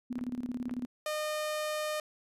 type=tone with tremolo; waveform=sine; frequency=246.9 Hz; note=B3; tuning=in tune; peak=-31 dBFS; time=0.1-0.86 s; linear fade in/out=10 ms; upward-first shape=square; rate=18 Hz; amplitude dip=75%
type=clicks; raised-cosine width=0.5 ms; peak=-29 dBFS; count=2; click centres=0.19 / 0.695 s
type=tone; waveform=sawtooth; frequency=610 Hz; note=D#5; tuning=34 cents flat; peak=-28 dBFS; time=1.06-2 s; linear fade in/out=2 ms
effects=resampled to 32000 Hz